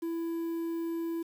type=tone with quantisation; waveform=triangle; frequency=332.9 Hz; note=E4; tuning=17 cents sharp; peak=-29 dBFS; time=0.02-1.23 s; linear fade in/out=10 ms; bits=9; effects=none